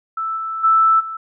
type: tone with level steps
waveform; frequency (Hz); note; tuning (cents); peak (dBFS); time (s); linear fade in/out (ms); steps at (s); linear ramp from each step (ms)
sine; 1320; E6; +2; -20 / -22 / -10 / -25; 0.17-1.17; 5; 0.36 / 0.63 / 0.99; 20
effects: none